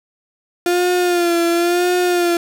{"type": "tone with vibrato", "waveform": "35% pulse", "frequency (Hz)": 349, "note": "F4", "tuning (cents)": -1, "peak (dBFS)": -12, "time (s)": [0.66, 2.37], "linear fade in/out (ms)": 2, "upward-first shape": "sine", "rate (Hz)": 0.96, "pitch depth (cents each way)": 50, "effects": []}